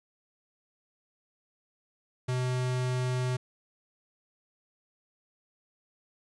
square tone, 126.6 Hz, B2, 43 cents sharp, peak -28 dBFS, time 2.28-3.37 s, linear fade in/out 10 ms, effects resampled to 22050 Hz + 11-bit

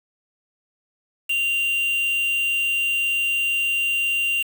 triangle tone with quantisation, 2777 Hz, F7, 10 cents flat, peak -18 dBFS, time 1.29-4.43 s, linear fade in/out 10 ms, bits 5, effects none

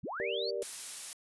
sine linear sweep, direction up, 69.3 to 4680 Hz, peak -36 dBFS, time 0.03-0.51 s, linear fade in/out 10 ms
sine chord, G minor, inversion none, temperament just, 392 / 470.4 / 588 Hz, G4 / Bb4 / D5, 0 / +16 / +2 cents, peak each -37 / -36 / -38 dBFS, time 0.2-0.63 s, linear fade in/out 0 ms
blue noise, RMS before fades -39 dBFS, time 0.62-1.13 s, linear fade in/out 0 ms
effects resampled to 24000 Hz

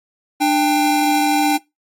square tone pair together, 297.9 / 794.2 Hz, D4 / G5, +25 / +22 cents, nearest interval octave + perfect fourth, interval 1697 cents, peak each -17 dBFS, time 0.4-1.58 s, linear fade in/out 20 ms, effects noise-tail reverb RT60 0.2 s tail -22 dB re dry + AAC 48 kbps

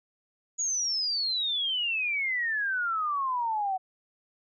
sine exponential sweep, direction down, 6830 to 740 Hz, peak -26 dBFS, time 0.58-3.78 s, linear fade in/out 20 ms, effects none

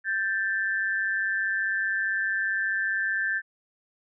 sine tone pair together, 1566.8 / 1762 Hz, G6 / A6, -1 / +2 cents, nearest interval major second, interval 203 cents, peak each -27 dBFS, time 0.04-3.42 s, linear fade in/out 50 ms, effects none

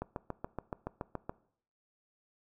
click train, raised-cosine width 1 ms, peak -22 dBFS, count 10, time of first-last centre 0.02-1.295 s, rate 7.06 Hz, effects noise-tail reverb RT60 0.6 s tail -20 dB re dry

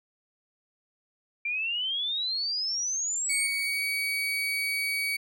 sine exponential sweep, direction up, 2349 to 8870 Hz, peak -27 dBFS, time 1.45-3.47 s, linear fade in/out 5 ms
35% pulse tone with pitch glide, 2243 to 2260 Hz, C#7 to C#7, +20 to +33 cents, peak -25 dBFS, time 3.29-5.17 s, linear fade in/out 10 ms, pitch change +13 cents, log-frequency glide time 3.57-3.86 s
effects none

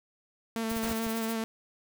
sawtooth tone with vibrato, 225.1 Hz, A3, 40 cents sharp, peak -26 dBFS, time 0.56-1.44 s, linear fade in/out 0 ms, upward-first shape square, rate 6.9 Hz, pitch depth 16 cents each way
blue noise with tremolo, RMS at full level -38 dBFS, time 0.69-1.34 s, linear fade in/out 10 ms, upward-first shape triangle, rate 15 Hz, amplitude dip 85%
clicks, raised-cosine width 5 ms, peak -31 dBFS, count 4, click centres 0.716 / 0.766 / 0.916 / 1.066 s
pink noise, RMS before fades -38 dBFS, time 0.83-0.93 s, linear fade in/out 0 ms
effects none

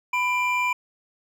triangle tone pair together, 996.9 / 2371 Hz, B5 / D7, +16 / +16 cents, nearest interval octave + minor third, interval 1500 cents, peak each -22 dBFS, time 0.13-0.73 s, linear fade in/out 5 ms, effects none

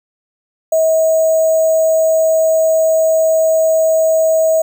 sine tone with sample-and-hold, 641 Hz, E5, 49 cents flat, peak -9 dBFS, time 0.72-4.62 s, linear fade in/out 5 ms, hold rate 7350 Hz, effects none

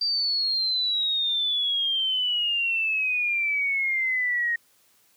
sine exponential sweep, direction down, 4696 to 1864.7 Hz, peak -22 dBFS, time 0.01-4.56 s, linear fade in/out 5 ms, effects white hiss -62 dBFS RMS until 5.16 s + high-pass 60 Hz 12 dB/octave

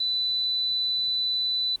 sine tone, 3989 Hz, B7, 17 cents sharp, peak -23 dBFS, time 0-1.76 s, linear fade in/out 5 ms, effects pink hiss -56 dBFS RMS until 1.8 s + Opus 48 kbps

